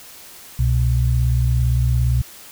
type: tone pair together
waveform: sine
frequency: 65.41 / 122.91 Hz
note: C2 / B2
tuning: 0 / -8 cents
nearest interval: major seventh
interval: 1092 cents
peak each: -17 dBFS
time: 0.59-2.22 s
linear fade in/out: 5 ms
effects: white hiss -41 dBFS RMS until 2.51 s